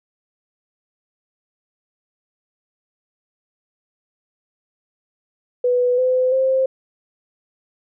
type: tone with pitch steps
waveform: sine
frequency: 493.9 / 509.8 / 526.3 Hz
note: B4 / C5 / C5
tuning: 0 / -45 / +10 cents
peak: -14 dBFS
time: 5.64-6.66 s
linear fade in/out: 5 ms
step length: 340 ms
effects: none